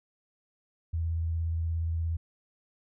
sine tone with vibrato, 82.41 Hz, E2, in tune, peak -27 dBFS, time 0.93-2.17 s, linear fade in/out 10 ms, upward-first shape sine, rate 17 Hz, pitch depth 22 cents each way, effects none

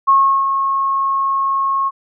sine tone with ADSR envelope, 1089 Hz, C#6, 31 cents flat, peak -7 dBFS, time 0.07-1.91 s, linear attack 19 ms, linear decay 360 ms, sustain -7 dB, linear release 37 ms, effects none

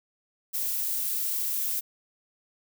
violet noise, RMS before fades -29 dBFS, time 0.53-1.81 s, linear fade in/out 20 ms, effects none

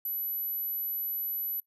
sine tone, 11920 Hz, F#9, 12 cents sharp, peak -31 dBFS, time 0.05-1.6 s, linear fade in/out 2 ms, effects noise-tail reverb RT60 0.1 s tail -17 dB re dry

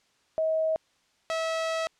sine / sawtooth tone pair in turn, 637 / 648.9 Hz, D#5 / E5, +41 / -27 cents, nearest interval unison, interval 32 cents, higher second, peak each -23 dBFS, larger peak neither, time 0.38-0.76 / 1.3-1.87 s, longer second, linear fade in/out 0 ms, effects white hiss -67 dBFS RMS until 1.99 s + low-pass 6000 Hz 12 dB/octave

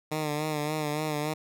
10% pulse tone with vibrato, 151.7 Hz, D#3, 44 cents flat, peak -20 dBFS, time 0.11-1.34 s, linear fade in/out 10 ms, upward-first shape sine, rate 3.5 Hz, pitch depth 47 cents each way, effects none

